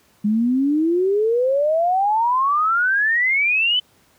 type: exponential sweep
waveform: sine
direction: up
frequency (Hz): 204 to 3058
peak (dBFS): -15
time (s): 0.24-3.8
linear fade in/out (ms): 10
effects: pink hiss -57 dBFS RMS until 4.18 s + high-pass 80 Hz 12 dB/octave